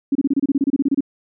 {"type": "tone bursts", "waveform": "sine", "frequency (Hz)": 277.2, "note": "C#4", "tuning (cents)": 0, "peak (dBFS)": -13, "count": 15, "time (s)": [0.12, 1.007], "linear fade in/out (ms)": 5, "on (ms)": 33, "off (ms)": 28, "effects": []}